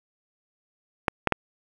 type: clicks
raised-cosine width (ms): 0.5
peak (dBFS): -5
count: 3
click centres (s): 1.082 / 1.273 / 1.323
effects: 7-bit